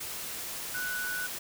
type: tone in noise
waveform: sine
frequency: 1482 Hz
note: F#6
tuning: 2 cents sharp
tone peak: -32 dBFS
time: 0.74-1.27 s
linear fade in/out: 10 ms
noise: white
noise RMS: -38 dBFS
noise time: 0-1.39 s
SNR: +3 dB
effects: none